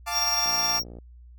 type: chord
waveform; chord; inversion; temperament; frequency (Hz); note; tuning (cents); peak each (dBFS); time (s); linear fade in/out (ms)
sawtooth; D minor; first; equal; 698.5 / 880 / 1174.7; F5 / A5 / D6; 0 / 0 / 0; -29; 0.06-0.8; 20
type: tone with tremolo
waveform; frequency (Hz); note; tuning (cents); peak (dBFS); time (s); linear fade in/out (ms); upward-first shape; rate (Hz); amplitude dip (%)
square; 5588; F8; 0; -22; 0.11-0.84; 50; sine; 19; 40
type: click train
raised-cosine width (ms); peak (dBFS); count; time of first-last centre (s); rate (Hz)
2; -30; 32; 0.46-0.986; 58.9
effects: added 60 Hz sine -45 dBFS peak until 1.38 s